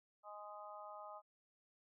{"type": "harmonic tone", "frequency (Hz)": 207.7, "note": "G#3", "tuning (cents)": 0, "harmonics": [3, 4, 5, 6], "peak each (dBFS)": [-54, -54, -57, -54], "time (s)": [0.23, 1.22], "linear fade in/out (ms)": 50, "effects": []}